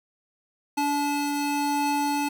square tone pair together, 288.3 / 864 Hz, D4 / A5, -32 / -32 cents, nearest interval octave + perfect fifth, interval 1900 cents, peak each -27 dBFS, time 0.77-2.29 s, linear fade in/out 10 ms, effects none

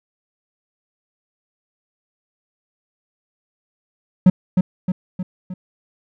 triangle tone with echo, 183.2 Hz, F#3, 17 cents flat, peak -4 dBFS, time 4.26-4.3 s, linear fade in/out 5 ms, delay 310 ms, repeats 4, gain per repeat -5 dB, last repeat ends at 5.54 s, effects none

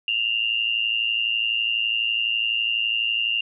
sine tone with amplitude modulation, 2795 Hz, F7, 1 cent sharp, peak -17 dBFS, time 0.08-3.41 s, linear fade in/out 2 ms, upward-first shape sine, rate 112 Hz, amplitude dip 75%, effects none

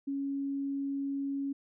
sine tone, 277.2 Hz, C#4, in tune, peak -31 dBFS, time 0.07-1.53 s, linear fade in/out 10 ms, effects none

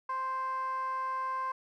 15% pulse tone with band-pass filter, 523.3 Hz, C5, in tune, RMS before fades -34 dBFS, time 0.09-1.52 s, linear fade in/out 5 ms, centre 1100 Hz, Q 5.6, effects none

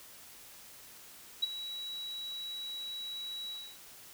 sine tone with ADSR envelope, 3900 Hz, B7, 23 cents flat, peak -24 dBFS, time 1.42-3.78 s, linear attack 15 ms, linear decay 18 ms, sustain -14 dB, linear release 280 ms, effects white hiss -53 dBFS RMS until 4.13 s

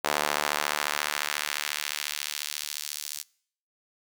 sawtooth tone with high-pass filter sweep, 74.2 Hz, D2, 18 cents sharp, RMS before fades -31 dBFS, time 0.04-3.23 s, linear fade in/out 10 ms, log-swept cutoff 680 to 5800 Hz, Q 0.85, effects noise-tail reverb RT60 0.6 s tail -24 dB re dry

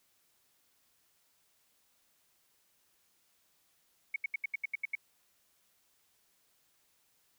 sine tone bursts, 2217 Hz, C#7, in tune, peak -30 dBFS, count 9, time 4.14-4.953 s, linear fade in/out 5 ms, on 21 ms, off 78 ms, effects white hiss -72 dBFS RMS until 7.38 s

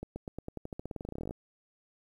accelerating click train, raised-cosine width 2 ms, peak -25 dBFS, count 24, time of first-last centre 0.03-1.309 s, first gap 130 ms, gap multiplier 0.91, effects 10-bit

